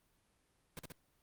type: noise with echo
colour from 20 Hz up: pink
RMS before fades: -45 dBFS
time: 0.77-0.79 s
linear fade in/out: 0 ms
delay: 65 ms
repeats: 2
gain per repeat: -2 dB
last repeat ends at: 0.92 s
effects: pink hiss -75 dBFS RMS until 1.22 s + Opus 32 kbps